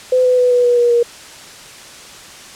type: tone with pitch steps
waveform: sine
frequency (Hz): 508 / 502.2 / 496.4 / 490.7 / 485.1 / 479.5 / 474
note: B4 / B4 / B4 / B4 / B4 / A#4 / A#4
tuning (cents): +49 / +29 / +9 / -11 / -31 / +49 / +29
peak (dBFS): -9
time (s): 0.12-1.03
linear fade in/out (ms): 5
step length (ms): 130
effects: white hiss -36 dBFS RMS until 2.55 s + low-pass 8000 Hz 12 dB/octave